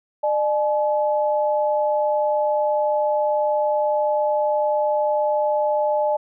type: tone pair together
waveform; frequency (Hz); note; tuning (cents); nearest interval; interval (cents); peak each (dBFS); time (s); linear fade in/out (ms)
sine; 601.8 / 853; D5 / G#5; +42 / +46; tritone; 604; -19 / -22; 0.23-6.17; 10
effects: none